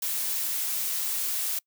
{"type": "noise", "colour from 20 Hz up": "blue", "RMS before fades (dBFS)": -29, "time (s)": [0.02, 1.59], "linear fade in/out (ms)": 5, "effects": ["noise-tail reverb RT60 0.1 s tail -25 dB re dry"]}